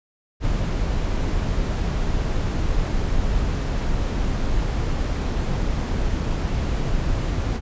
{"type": "noise", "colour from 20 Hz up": "brown", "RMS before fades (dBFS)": -22, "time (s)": [0.4, 7.61], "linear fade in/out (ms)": 50, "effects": ["resampled to 16000 Hz"]}